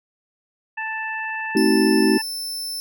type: harmonic tone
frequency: 881 Hz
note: A5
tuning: 2 cents sharp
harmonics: 1 / 2 / 3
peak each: -30 / -27 / -32 dBFS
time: 0.77-2.22 s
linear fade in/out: 10 ms
type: chord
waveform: sine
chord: A diminished seventh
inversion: none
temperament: just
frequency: 220 / 264 / 316.8 / 380.2 Hz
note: A3 / C4 / Eb4 / Gb4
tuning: 0 / +16 / +31 / +47 cents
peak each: -20 / -21 / -19 / -19 dBFS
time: 1.55-2.18 s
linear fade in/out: 5 ms
type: tone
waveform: sawtooth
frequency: 5300 Hz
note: E8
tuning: 9 cents sharp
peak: -24 dBFS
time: 1.57-2.8 s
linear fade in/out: 0 ms
effects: none